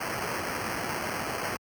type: noise with sample-and-hold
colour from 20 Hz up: white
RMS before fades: -32 dBFS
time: 0-1.57 s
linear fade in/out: 10 ms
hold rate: 3675 Hz
effects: high-pass 80 Hz 12 dB/octave